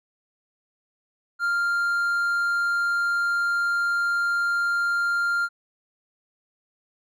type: tone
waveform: triangle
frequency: 1396 Hz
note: F6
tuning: 1 cent flat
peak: -19 dBFS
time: 1.39-5.49 s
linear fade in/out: 50 ms
effects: none